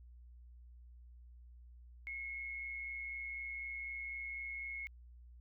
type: tone with amplitude modulation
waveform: sine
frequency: 2176 Hz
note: C#7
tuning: 33 cents flat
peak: -39 dBFS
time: 2.07-4.87 s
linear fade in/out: 0 ms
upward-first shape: sine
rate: 124 Hz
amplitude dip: 40%
effects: added 60 Hz sine -54 dBFS peak until 5.4 s